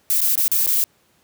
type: noise with dropouts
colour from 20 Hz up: violet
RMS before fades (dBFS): -18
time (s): 0.1-0.84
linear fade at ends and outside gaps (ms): 0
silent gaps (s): 0.206-0.215 / 0.355-0.377 / 0.48-0.516 / 0.662-0.675
effects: pink hiss -60 dBFS RMS until 1.23 s + high-pass 100 Hz 12 dB/octave